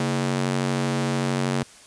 sawtooth ring-modulated tone, 185 Hz, F#3, in tune, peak -15 dBFS, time 0-1.63 s, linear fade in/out 2 ms, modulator 46.5 Hz, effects white hiss -48 dBFS RMS until 1.86 s + resampled to 22050 Hz

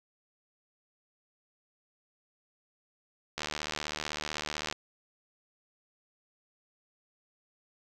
click train, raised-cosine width 0.2 ms, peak -16 dBFS, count 103, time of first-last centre 3.38-4.726 s, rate 75.8 Hz, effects none

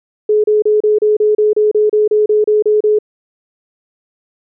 sine tone bursts, 424.4 Hz, G#4, 38 cents sharp, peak -8 dBFS, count 15, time 0.29-2.988 s, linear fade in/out 5 ms, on 150 ms, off 32 ms, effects none

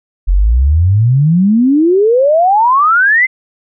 sine exponential sweep, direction up, 42 to 2112 Hz, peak -6 dBFS, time 0.27-3.27 s, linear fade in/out 20 ms, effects none

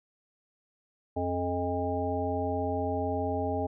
harmonic tone with a mistuned harmonic, 89.4 Hz, F2, 41 cents sharp, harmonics 1 / 3 / 5 / 7 / 9, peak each -34 / -34 / -34 / -34 / -34 dBFS, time 1.16-3.67 s, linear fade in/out 10 ms, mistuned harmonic 5, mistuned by -58 cents, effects none

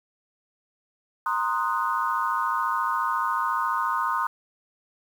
sine chord, C half-diminished seventh, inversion third, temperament equal, 932.3 / 1046.5 / 1244.5 / 1480 Hz, Bb5 / C6 / Eb6 / Gb6, 0 / 0 / 0 / 0 cents, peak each -29 / -27 / -27 / -32 dBFS, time 1.26-4.27 s, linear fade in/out 2 ms, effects 8-bit

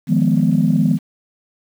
sine chord, F half-diminished seventh, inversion third, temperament equal, 155.56 / 174.61 / 207.7 / 246.9 Hz, Eb3 / F3 / Ab3 / Cb4, 0 / 0 / 0 / 0 cents, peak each -17 dBFS, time 0.07-0.99 s, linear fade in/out 50 ms, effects tanh soft clip ceiling -4 dBFS + 7-bit

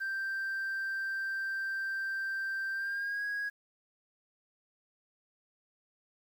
sine tone with pitch glide, 1570 to 1650.9 Hz, G6 to G#6, +2 to -11 cents, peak -30 dBFS, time 0-3.5 s, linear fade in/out 20 ms, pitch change +87 cents, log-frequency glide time 2.73-3.24 s, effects tanh soft clip ceiling -31 dBFS + 10-bit

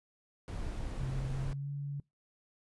brown noise, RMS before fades -38 dBFS, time 0.48-1.53 s, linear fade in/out 0 ms
sine tone with pitch glide, 132.5 to 142.01 Hz, C3 to C#3, +22 to +42 cents, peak -35 dBFS, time 1-2 s, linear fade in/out 2 ms, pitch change +120 cents, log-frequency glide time 1.31-1.69 s
effects noise-tail reverb RT60 0.2 s tail -25 dB re dry + resampled to 24000 Hz

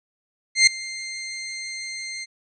20% pulse tone with ADSR envelope, 2098 Hz, C7, 4 cents sharp, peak -4 dBFS, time 0.55-2.26 s, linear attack 120 ms, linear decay 5 ms, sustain -21 dB, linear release 30 ms, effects resampled to 24000 Hz

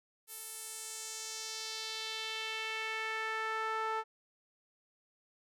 sawtooth tone with band-pass filter sweep, 441.4 Hz, A4, 5 cents sharp, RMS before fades -39 dBFS, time 0.27-4.04 s, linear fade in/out 50 ms, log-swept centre 12000 to 1100 Hz, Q 1.9, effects none

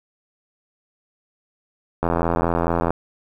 click train, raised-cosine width 1 ms, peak -6 dBFS, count 75, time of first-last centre 2.03-2.906 s, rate 84.5 Hz, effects 8-bit

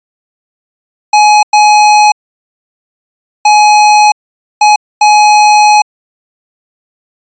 square tone bursts at uneven times, 841 Hz, G#5, 22 cents sharp, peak -3 dBFS, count 5, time 1.13-1.43 / 1.53-2.12 / 3.45-4.12 / 4.61-4.76 / 5.01-5.82 s, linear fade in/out 5 ms, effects resampled to 16000 Hz

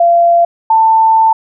sine tone pair in turn, 686 / 890.2 Hz, F5 / A5, -31 / +20 cents, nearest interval perfect fourth, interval 451 cents, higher second, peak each -5 dBFS, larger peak neither, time 0-0.45 / 0.7-1.33 s, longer second, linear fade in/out 5 ms, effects none

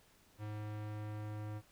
square tone with low-pass filter sweep, 105.9 Hz, G#2, 34 cents sharp, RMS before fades -43 dBFS, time 0.38-1.62 s, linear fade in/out 50 ms, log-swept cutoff 2600 to 1700 Hz, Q 0.71, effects pink hiss -67 dBFS RMS until 1.71 s

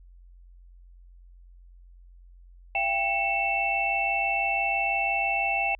sine tone cluster, 681 / 787 / 2205 / 2666 Hz, F5 / G5 / C#7 / E7, -44 / +7 / -10 / +19 cents, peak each -32 / -28 / -33 / -26 dBFS, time 2.75-5.75 s, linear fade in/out 2 ms, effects added 44 Hz sine -48 dBFS peak until 5.79 s

